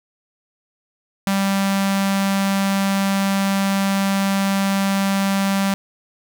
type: tone with notch filter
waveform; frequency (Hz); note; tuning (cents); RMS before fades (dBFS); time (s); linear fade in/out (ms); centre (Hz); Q
sawtooth; 196; G3; 0; -19; 1.27-5.74; 0; 400; 1.5
effects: none